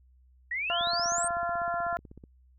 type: exponential sweep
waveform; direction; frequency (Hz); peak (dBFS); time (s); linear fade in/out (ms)
sine; up; 1864.7 to 8790; -29; 0.51-1.28; 5
type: harmonic tone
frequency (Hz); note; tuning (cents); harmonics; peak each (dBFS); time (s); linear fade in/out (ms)
344.9; F4; -22; 2 / 3 / 4 / 5; -30 / -37 / -33 / -42; 0.7-1.97; 0
type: click train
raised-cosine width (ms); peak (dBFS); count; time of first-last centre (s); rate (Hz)
3; -34; 24; 0.81-2.239; 16.1
effects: added 63 Hz sine -57 dBFS peak until 2.58 s